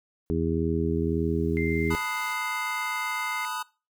white noise with exponential growth, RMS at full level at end -47 dBFS, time 0.26-2.33 s, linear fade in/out 2 ms, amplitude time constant 450 ms
harmonic tone, 81.8 Hz, E2, 13 cents flat, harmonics 1 / 2 / 3 / 4 / 5, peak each -30 / -30 / -30 / -30 / -30 dBFS, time 0.3-1.95 s, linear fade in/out 0 ms
sine tone, 2093 Hz, C7, in tune, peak -31 dBFS, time 1.57-3.45 s, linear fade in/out 0 ms
square chord, B dominant seventh, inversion third, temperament equal, 880 / 987.8 / 1244.5 / 1480 Hz, A5 / B5 / D#6 / F#6, 0 / 0 / 0 / 0 cents, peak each -37 / -36 / -35 / -38 dBFS, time 1.9-3.63 s, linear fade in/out 10 ms
effects noise-tail reverb RT60 0.3 s tail -21 dB re dry

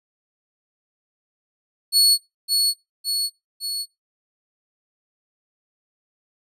sawtooth tone with echo, 4388 Hz, C#8, 18 cents flat, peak -10 dBFS, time 1.92-2.18 s, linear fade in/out 50 ms, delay 560 ms, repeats 3, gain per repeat -4 dB, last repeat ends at 3.86 s, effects noise-tail reverb RT60 0.2 s tail -22 dB re dry + resampled to 32000 Hz

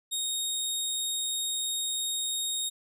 20% pulse tone, 3729 Hz, A#7, in tune, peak -23 dBFS, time 0.11-2.7 s, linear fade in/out 20 ms, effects none

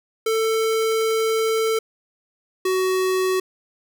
square tone pair in turn, 444.7 / 373.9 Hz, A4 / F#4, +18 / +18 cents, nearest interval minor third, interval 300 cents, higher first, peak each -19 dBFS, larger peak neither, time 0.26-1.79 / 2.65-3.4 s, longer first, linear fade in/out 5 ms, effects none

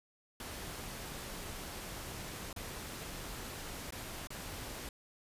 pink noise with dropouts, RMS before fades -44 dBFS, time 0.4-4.89 s, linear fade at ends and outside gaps 2 ms, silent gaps 2.529-2.562 / 3.907-3.923 / 4.272-4.304 s, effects resampled to 32000 Hz

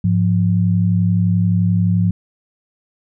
sine tone pair together, 104 / 175.56 Hz, G#2 / F3, +3 / +9 cents, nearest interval major sixth, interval 906 cents, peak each -15 dBFS, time 0.04-2.11 s, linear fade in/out 5 ms, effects none

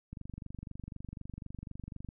click train, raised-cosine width 5 ms, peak -30 dBFS, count 48, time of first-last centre 0.13-2.088 s, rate 24 Hz, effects none

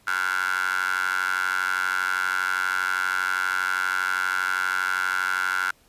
15% pulse tone with high-pass filter, 92.5 Hz, F#2, in tune, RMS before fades -25 dBFS, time 0.07-5.71 s, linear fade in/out 5 ms, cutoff 1400 Hz, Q 9.5, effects pink hiss -59 dBFS RMS until 5.88 s + resampled to 32000 Hz

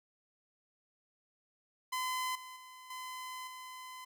sawtooth tone with level steps, 1021 Hz, C6, 43 cents flat, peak -30 / -43 / -47 / -38 / -42 dBFS, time 1.92-4.05 s, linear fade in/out 10 ms, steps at 2.35 / 2.56 / 2.9 / 3.47 s, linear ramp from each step 5 ms, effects none

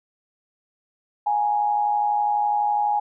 sine tone with amplitude modulation, 830.6 Hz, G#5, in tune, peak -16 dBFS, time 1.26-3 s, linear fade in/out 10 ms, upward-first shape sine, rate 112 Hz, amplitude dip 55%, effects none

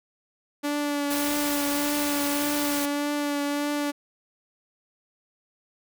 sawtooth tone with vibrato, 289.5 Hz, D4, 25 cents flat, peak -21 dBFS, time 0.63-3.92 s, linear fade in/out 20 ms, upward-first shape triangle, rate 1.7 Hz, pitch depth 22 cents each way
white noise, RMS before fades -31 dBFS, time 1.1-2.86 s, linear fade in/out 10 ms
effects none

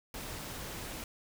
pink noise, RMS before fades -42 dBFS, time 0.14-1.04 s, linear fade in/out 2 ms, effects none

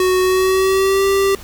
square tone with pitch glide, 370 to 392 Hz, F#4 to G4, 0 to 0 cents, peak -13 dBFS, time 0-1.35 s, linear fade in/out 2 ms, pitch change +100 cents, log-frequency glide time 0.22-1.06 s, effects added 60 Hz sine -37 dBFS peak until 1.43 s + pink hiss -38 dBFS RMS until 1.43 s

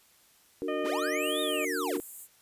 sine chord, D augmented, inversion none, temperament just, 293.7 / 367.1 / 458.9 Hz, D4 / F#4 / A#4, 0 / -14 / -27 cents, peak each -35 dBFS, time 0.62-2 s, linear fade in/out 0 ms
harmonic tone, 612 Hz, D#5, 29 cents flat, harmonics 1 / 2 / 3 / 4 / 5, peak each -33 / -39 / -43 / -45 / -47 dBFS, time 0.68-1.65 s, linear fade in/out 5 ms
square linear two-way sweep, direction up then down, 171.7 to 3729 to 171.7 Hz, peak -33 dBFS, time 0.84-1.98 s, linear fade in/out 20 ms, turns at 1.41 s
white high-pass noise, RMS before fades -43 dBFS, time 1.19-2.28 s, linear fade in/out 50 ms, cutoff 7000 Hz, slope 96 dB/octave
effects white hiss -62 dBFS RMS until 2.41 s + resampled to 32000 Hz

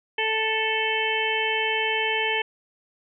harmonic tone, 440 Hz, A4, in tune, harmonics 1 / 2 / 4 / 5 / 6 / 7, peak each -29 / -29 / -29 / -29 / -29 / -29 dBFS, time 0.18-2.42 s, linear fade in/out 5 ms, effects none

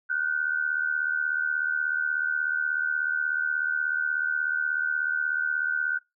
sine tone pair together, 1449 / 1525.5 Hz, F#6 / G6, -37 / -48 cents, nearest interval minor second, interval 89 cents, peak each -27 dBFS, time 0.09-5.99 s, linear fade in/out 20 ms, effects noise-tail reverb RT60 0.2 s tail -22 dB re dry

